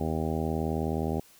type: harmonic tone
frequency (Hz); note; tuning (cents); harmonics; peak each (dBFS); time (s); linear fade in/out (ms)
79.5; D#2; +38; 1 / 2 / 3 / 4 / 5 / 6 / 7 / 8 / 9 / 10; -33 / -33 / -33 / -37 / -35 / -40 / -41 / -41 / -42 / -39; 0-1.2; 5
effects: white hiss -57 dBFS RMS until 1.39 s